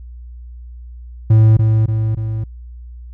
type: tone with echo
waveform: triangle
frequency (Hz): 110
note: A2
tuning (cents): 0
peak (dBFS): -4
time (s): 1.3-1.57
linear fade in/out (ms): 5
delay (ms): 290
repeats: 3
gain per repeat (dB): -4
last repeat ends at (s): 2.44
effects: added 60 Hz sine -31 dBFS peak until 3.13 s